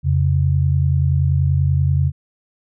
sine tone pair together, 86.5 / 136.9 Hz, F2 / C#3, -16 / -21 cents, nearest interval minor sixth, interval 795 cents, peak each -16 dBFS, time 0.03-2.12 s, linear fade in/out 50 ms, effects none

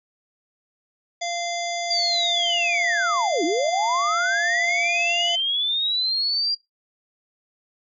harmonic tone, 691 Hz, F5, 19 cents flat, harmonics 1 / 3 / 5 / 7 / 9 / 10, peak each -27 / -32 / -34 / -35 / -37 / -37 dBFS, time 1.21-5.36 s, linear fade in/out 10 ms
sine linear two-way sweep, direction down then up, 4803 to 294.1 to 4803 Hz, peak -20 dBFS, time 1.9-6.55 s, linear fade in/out 10 ms, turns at 3.44 s
effects noise-tail reverb RT60 0.2 s tail -23 dB re dry

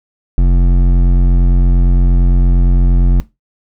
triangle tone with hard clipping, 44.36 Hz, F1, 28 cents sharp, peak -8 dBFS, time 0.38-3.2 s, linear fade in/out 0 ms, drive 15 dB, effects noise-tail reverb RT60 0.2 s tail -19 dB re dry

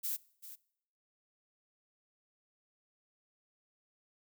violet noise with echo, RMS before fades -36 dBFS, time 0.03-0.17 s, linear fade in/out 20 ms, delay 390 ms, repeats 1, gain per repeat -13 dB, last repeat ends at 0.56 s, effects noise-tail reverb RT60 0.7 s tail -23 dB re dry

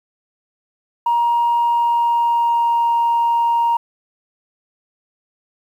sine tone with pitch glide, 944 to 935.9 Hz, A#5 to A#5, +22 to +7 cents, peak -12 dBFS, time 1.06-3.77 s, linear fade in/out 5 ms, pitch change -15 cents, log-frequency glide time 1.58-2.91 s, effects tanh soft clip ceiling -10 dBFS + 8-bit

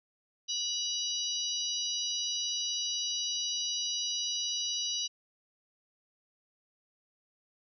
harmonic tone with a mistuned harmonic, 976 Hz, B5, 21 cents flat, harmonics 3 / 4 / 5 / 6, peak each -36 / -36 / -38 / -36 dBFS, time 0.48-5.08 s, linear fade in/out 20 ms, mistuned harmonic 5, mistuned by -27 cents, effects none

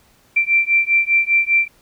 sine beating tone pair, 2349 / 2354 Hz, D7 / D7, 0 / +3 cents, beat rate 5 Hz, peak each -16 dBFS, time 0.36-1.68 s, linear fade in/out 10 ms, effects pink hiss -55 dBFS RMS until 1.81 s

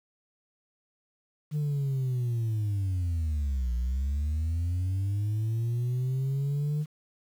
sine linear two-way sweep, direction down then up, 152.4 to 59 to 152.4 Hz, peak -23 dBFS, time 1.51-6.86 s, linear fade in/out 50 ms, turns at 3.74 s, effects tanh soft clip ceiling -25 dBFS + 9-bit

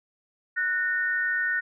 sine tone pair together, 1480 / 1832.6 Hz, F#6 / A#6, 0 / -30 cents, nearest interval major third, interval 370 cents, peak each -26 dBFS, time 0.56-1.61 s, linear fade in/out 20 ms, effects none

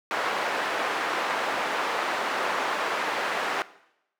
white band-pass noise, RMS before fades -28 dBFS, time 0.11-3.62 s, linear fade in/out 0 ms, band 450 to 1500 Hz, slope 12 dB/octave, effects noise-tail reverb RT60 0.8 s tail -18 dB re dry

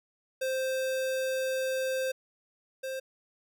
square tone pair in turn, 523.3 / 527.2 Hz, C5 / C5, 0 / +13 cents, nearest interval unison, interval 13 cents, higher second, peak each -29 / -34 dBFS, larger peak first, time 0.41-2.12 / 2.83-3 s, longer first, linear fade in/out 10 ms, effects none

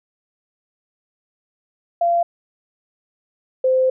sine tone pair in turn, 687 / 517.9 Hz, F5 / C5, -29 / -18 cents, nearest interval perfect fourth, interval 489 cents, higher first, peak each -14 / -13 dBFS, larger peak second, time 2.01-2.23 / 3.64-3.9 s, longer second, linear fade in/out 5 ms, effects none

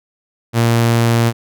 sawtooth tone, 116.54 Hz, A#2, in tune, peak -7 dBFS, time 0.53-1.33 s, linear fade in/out 50 ms, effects none

